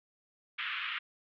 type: band-pass noise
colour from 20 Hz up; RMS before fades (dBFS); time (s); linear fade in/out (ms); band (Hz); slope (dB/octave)
white; -37; 0.58-0.99; 10; 1200 to 3200; 48
effects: none